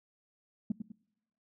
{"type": "tone with echo", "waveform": "sine", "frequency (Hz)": 214.5, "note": "A3", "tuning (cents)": -44, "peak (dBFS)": -26, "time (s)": [0.7, 0.72], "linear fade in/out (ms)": 5, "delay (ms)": 100, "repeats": 2, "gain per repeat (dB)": -8, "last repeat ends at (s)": 0.92, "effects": ["noise-tail reverb RT60 0.9 s tail -24 dB re dry", "tanh soft clip ceiling -22 dBFS"]}